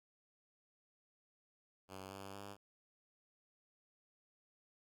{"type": "tone with pitch steps", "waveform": "5% pulse", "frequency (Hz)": [95.3, 97.81, 100.39], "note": ["G2", "G2", "G2"], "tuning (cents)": [-48, -3, 42], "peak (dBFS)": -37, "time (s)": [1.88, 2.57], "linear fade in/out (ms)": 50, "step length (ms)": 230, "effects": []}